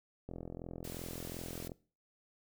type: click train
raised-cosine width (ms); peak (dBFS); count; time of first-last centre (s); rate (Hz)
2; -30; 62; 0.29-1.719; 42.7
type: noise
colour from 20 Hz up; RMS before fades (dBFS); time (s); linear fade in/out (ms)
white; -49; 0.84-1.68; 5
effects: noise-tail reverb RT60 0.4 s tail -21 dB re dry